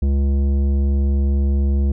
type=tone with tanh clipping; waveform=sine; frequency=69.4 Hz; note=C#2; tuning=3 cents sharp; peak=-16 dBFS; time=0.02-1.92 s; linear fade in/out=5 ms; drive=12 dB; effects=none